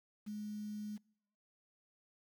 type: tone with quantisation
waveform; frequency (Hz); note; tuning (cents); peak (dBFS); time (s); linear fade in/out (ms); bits
sine; 210; G#3; +19; -40; 0.26-0.98; 20; 10
effects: noise-tail reverb RT60 0.8 s tail -26 dB re dry